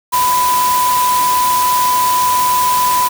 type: tone in noise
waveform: sine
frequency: 996 Hz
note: B5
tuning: 14 cents sharp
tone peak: -11 dBFS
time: 0.12-3.09 s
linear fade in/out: 20 ms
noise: white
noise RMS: -20 dBFS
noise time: 0.12-3.09 s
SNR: +6 dB
effects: none